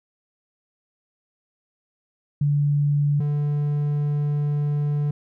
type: tone pair in turn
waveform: sine / triangle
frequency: 144.9 / 146.5 Hz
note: D3 / D3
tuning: -23 / -4 cents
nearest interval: unison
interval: 19 cents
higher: second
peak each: -17 / -18 dBFS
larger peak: first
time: 2.41-3.2 / 3.2-5.11 s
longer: second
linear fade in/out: 5 ms
effects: none